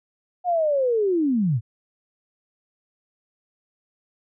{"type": "linear sweep", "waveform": "sine", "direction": "down", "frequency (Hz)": [731, 99.8], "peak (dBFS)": -18, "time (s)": [0.44, 1.61], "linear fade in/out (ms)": 50, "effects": []}